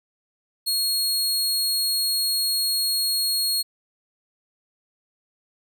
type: tone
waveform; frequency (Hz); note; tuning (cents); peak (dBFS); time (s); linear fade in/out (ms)
sawtooth; 4300; C8; +47; -18; 0.66-3.63; 20
effects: none